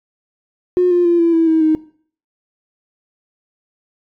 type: tone with pitch steps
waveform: triangle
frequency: 360 / 351.8 / 343.7 / 335.9 / 328.2 / 320.7 / 313.4 Hz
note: F#4 / F4 / F4 / E4 / E4 / E4 / D#4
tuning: -47 / +13 / -28 / +33 / -8 / -48 / +13 cents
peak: -6 dBFS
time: 0.77-1.75 s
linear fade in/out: 0 ms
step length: 140 ms
effects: noise-tail reverb RT60 0.5 s tail -23 dB re dry + tanh soft clip ceiling -8 dBFS